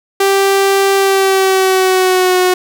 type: tone with pitch glide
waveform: sawtooth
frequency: 392 to 365.7 Hz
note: G4 to F#4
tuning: 0 to -20 cents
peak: -5 dBFS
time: 0.2-2.54 s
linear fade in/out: 5 ms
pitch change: -120 cents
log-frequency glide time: 0.95-2.37 s
effects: none